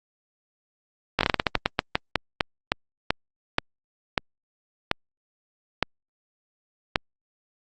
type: slowing click train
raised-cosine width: 0.3 ms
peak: -3 dBFS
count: 21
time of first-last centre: 1.19-6.958 s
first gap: 19 ms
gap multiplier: 1.24
effects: Opus 48 kbps